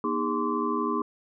sine tone cluster, 240.6 / 312.7 / 409 / 1038 / 1150 Hz, B3 / D#4 / G#4 / C6 / D6, -45 / +9 / -26 / -14 / -37 cents, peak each -31 dBFS, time 0.04-1.02 s, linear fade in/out 2 ms, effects none

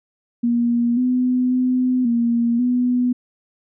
sine tone with pitch steps, 237.4 / 251.4 / 253.3 / 234.9 / 247.4 Hz, A#3 / B3 / B3 / A#3 / B3, +32 / +31 / +44 / +13 / +3 cents, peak -15 dBFS, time 0.43-3.13 s, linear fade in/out 10 ms, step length 540 ms, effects none

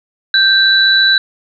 sine tone pair together, 1568 / 3957 Hz, G6 / B7, 0 / +3 cents, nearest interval octave + major third, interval 1603 cents, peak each -10 dBFS, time 0.34-1.18 s, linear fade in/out 2 ms, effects none

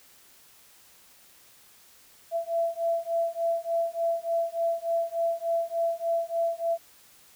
sine beating tone pair, 669 / 672.4 Hz, E5 / E5, +25 / +34 cents, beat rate 3.4 Hz, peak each -28 dBFS, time 2.31-6.78 s, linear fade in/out 50 ms, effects white hiss -56 dBFS RMS until 7.35 s

